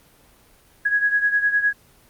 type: beating tone pair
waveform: sine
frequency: 1661.2 / 1671 Hz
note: G#6 / G#6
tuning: 0 / +10 cents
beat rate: 9.8 Hz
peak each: -18 / -23 dBFS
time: 0.85-1.73 s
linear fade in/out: 10 ms
effects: pink hiss -54 dBFS RMS until 2.09 s + Opus 24 kbps